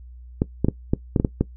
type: clicks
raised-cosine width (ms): 3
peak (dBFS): -5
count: 8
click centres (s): 0.419 / 0.646 / 0.685 / 0.935 / 1.162 / 1.199 / 1.248 / 1.41
effects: noise-tail reverb RT60 0.1 s tail -18 dB re dry + added 61 Hz sine -39 dBFS peak until 1.56 s